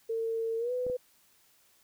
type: tone with pitch glide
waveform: sine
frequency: 453 to 499.7 Hz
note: A#4 to B4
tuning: -50 to +20 cents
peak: -29 dBFS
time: 0.09-0.97 s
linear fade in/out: 10 ms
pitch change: +170 cents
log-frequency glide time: 0.58-0.72 s
type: clicks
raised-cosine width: 2 ms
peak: -29 dBFS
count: 2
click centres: 0.866 / 0.899 s
effects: white hiss -65 dBFS RMS until 1.83 s